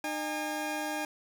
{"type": "tone pair together", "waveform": "20% pulse", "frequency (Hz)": [304.5, 813], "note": ["D#4", "G#5"], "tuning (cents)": [-37, -37], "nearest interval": "octave + perfect fourth", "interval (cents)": 1700, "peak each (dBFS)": [-30, -30], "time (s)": [0.04, 1.05], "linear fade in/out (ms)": 2, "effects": []}